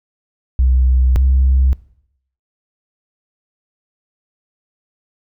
sine tone pair in turn, 63.7 / 65.72 Hz, C2 / C2, -46 / +8 cents, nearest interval minor second, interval 54 cents, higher second, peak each -8 dBFS, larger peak neither, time 0.59-1.16 / 1.16-1.73 s, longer neither, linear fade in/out 0 ms, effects noise-tail reverb RT60 0.7 s tail -20 dB re dry + tanh soft clip ceiling -6 dBFS

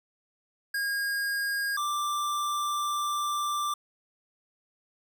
square tone pair in turn, 1628 / 1179 Hz, G#6 / D6, -35 / +6 cents, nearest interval tritone, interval 559 cents, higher first, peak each -28 dBFS, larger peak neither, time 0.74-1.77 / 1.77-3.74 s, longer second, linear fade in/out 5 ms, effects none

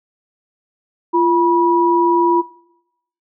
sine tone pair together, 344.4 / 972 Hz, F4 / B5, -24 / -28 cents, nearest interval octave + tritone, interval 1796 cents, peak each -14 dBFS, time 1.13-2.42 s, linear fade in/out 20 ms, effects noise-tail reverb RT60 0.8 s tail -21 dB re dry

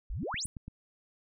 sine exponential sweep, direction up, 34.62 to 10580 Hz, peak -33 dBFS, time 0.1-0.46 s, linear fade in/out 0 ms
click train, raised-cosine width 5 ms, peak -29 dBFS, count 5, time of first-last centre 0.23-0.68 s, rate 8.88 Hz
effects none

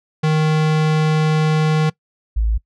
square / sine tone pair in turn, 155.56 / 54.73 Hz, D#3 / A1, 0 / -9 cents, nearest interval octave + tritone, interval 1809 cents, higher first, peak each -14 dBFS, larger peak neither, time 0.23-1.9 / 2.36-2.58 s, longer first, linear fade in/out 10 ms, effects noise-tail reverb RT60 0.1 s tail -22 dB re dry + low-pass 5000 Hz 12 dB/octave

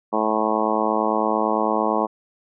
harmonic tone, 108.9 Hz, A2, 17 cents flat, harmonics 2 / 3 / 4 / 5 / 6 / 7 / 8 / 9 / 10, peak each -27 / -27 / -27 / -27 / -27 / -27 / -27 / -27 / -27 dBFS, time 0.12-2.07 s, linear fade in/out 20 ms, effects none

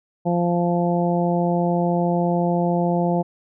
harmonic tone, 173.8 Hz, F3, 8 cents flat, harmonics 1 / 2 / 3 / 4 / 5, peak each -20 / -25 / -25 / -25 / -29 dBFS, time 0.25-3.23 s, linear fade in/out 20 ms, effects none

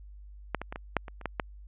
clicks, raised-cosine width 0.5 ms, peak -12 / -20 / -22 / -22 / -9 / -26 / -30 / -15 / -12 dBFS, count 9, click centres 0.547 / 0.616 / 0.725 / 0.759 / 0.967 / 1.082 / 1.213 / 1.257 / 1.398 s, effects added 50 Hz sine -45 dBFS peak until 1.67 s + resampled to 8000 Hz

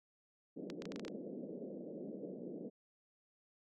pink band-pass noise, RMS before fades -46 dBFS, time 0.56-2.7 s, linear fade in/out 20 ms, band 180 to 550 Hz, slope 48 dB/octave
clicks, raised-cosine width 0.2 ms, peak -29 dBFS, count 8, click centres 0.701 / 0.821 / 0.855 / 0.92 / 0.96 / 0.996 / 1.05 / 1.081 s
effects MP3 64 kbps

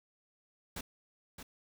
pink noise with echo, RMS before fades -41 dBFS, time 0.76-0.81 s, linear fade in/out 5 ms, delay 620 ms, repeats 1, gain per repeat -7 dB, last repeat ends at 1.43 s, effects none

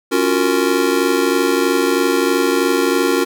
square chord, Gb major seventh, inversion second, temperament just, 277.5 / 346.9 / 370 / 462.5 Hz, Db4 / F4 / Gb4 / Bb4, +2 / -12 / 0 / -14 cents, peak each -20 dBFS, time 0.11-3.25 s, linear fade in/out 20 ms, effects none

